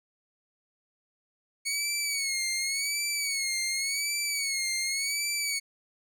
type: tone with vibrato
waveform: 15% pulse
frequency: 2217 Hz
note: C#7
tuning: in tune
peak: -21 dBFS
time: 1.65-5.6 s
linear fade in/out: 20 ms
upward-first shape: sine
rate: 0.89 Hz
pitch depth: 88 cents each way
effects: none